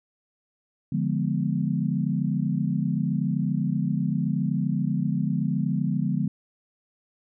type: chord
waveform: sine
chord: D diminished seventh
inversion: none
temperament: equal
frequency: 146.83 / 174.61 / 207.7 / 246.9 Hz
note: D3 / F3 / Ab3 / Cb4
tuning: 0 / 0 / 0 / 0 cents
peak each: -27 / -27 / -28 / -30 dBFS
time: 0.92-6.28 s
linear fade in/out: 5 ms
effects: none